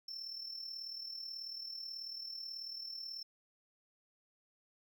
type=tone with amplitude modulation; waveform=triangle; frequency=5370 Hz; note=E8; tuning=31 cents sharp; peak=-39 dBFS; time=0.08-3.23 s; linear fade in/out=5 ms; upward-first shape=sine; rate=38.3 Hz; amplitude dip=55%; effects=none